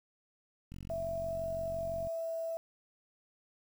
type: click train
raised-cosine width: 5 ms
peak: -34 dBFS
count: 63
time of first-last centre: 0.72-2.071 s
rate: 45.9 Hz
type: tone with vibrato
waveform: sine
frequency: 659.3 Hz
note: E5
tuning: in tune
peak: -34 dBFS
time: 0.9-2.57 s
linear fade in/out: 0 ms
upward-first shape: sine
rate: 1.2 Hz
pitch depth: 8 cents each way
effects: 9-bit